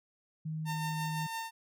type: tone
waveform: sine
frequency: 157.1 Hz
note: D#3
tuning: 17 cents sharp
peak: -34 dBFS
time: 0.45-1.27 s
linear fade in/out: 10 ms
type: tone with tremolo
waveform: sawtooth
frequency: 906 Hz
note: A#5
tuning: 50 cents flat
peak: -31 dBFS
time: 0.65-1.51 s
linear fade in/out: 50 ms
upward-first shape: sine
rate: 5.9 Hz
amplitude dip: 35%
effects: none